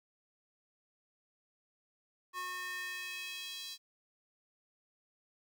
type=tone with high-pass filter sweep; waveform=square; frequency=363.7 Hz; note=F#4; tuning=30 cents flat; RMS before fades=-42 dBFS; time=2.33-3.78 s; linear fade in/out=50 ms; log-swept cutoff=1200 to 4100 Hz; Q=2.8; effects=12-bit